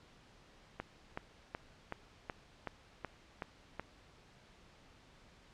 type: click train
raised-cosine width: 0.5 ms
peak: -24 dBFS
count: 9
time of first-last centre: 0.8-3.796 s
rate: 2.67 Hz
effects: pink hiss -62 dBFS RMS until 5.53 s + low-pass 5000 Hz 12 dB/octave